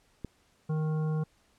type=click; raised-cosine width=3 ms; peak=-23 dBFS; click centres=0.247 s
type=harmonic tone; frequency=155.56 Hz; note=D#3; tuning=in tune; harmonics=1 / 3 / 5 / 7 / 9; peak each=-27 / -39 / -47 / -48 / -52 dBFS; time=0.69-1.24 s; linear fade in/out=10 ms
effects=pink hiss -67 dBFS RMS until 1.58 s + low-pass 10000 Hz 12 dB/octave